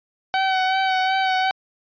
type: tone with vibrato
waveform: sawtooth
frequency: 758 Hz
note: F#5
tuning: 42 cents sharp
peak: -14 dBFS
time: 0.34-1.51 s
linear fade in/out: 0 ms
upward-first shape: sine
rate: 2.7 Hz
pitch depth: 24 cents each way
effects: resampled to 11025 Hz